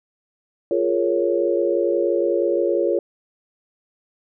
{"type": "chord", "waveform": "sine", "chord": "Bb minor seventh", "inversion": "second", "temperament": "equal", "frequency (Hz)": [349.2, 415.3, 466.2, 554.4], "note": ["F4", "Ab4", "Bb4", "Db5"], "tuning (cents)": [0, 0, 0, 0], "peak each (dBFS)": [-21, -24, -24, -22], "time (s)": [0.71, 2.99], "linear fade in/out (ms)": 2, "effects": []}